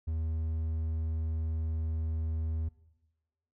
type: tone with hard clipping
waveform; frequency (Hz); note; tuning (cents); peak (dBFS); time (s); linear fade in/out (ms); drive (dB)
triangle; 80.2; E2; -47; -31; 0.07-2.69; 10; 6
effects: noise-tail reverb RT60 1.0 s tail -19 dB re dry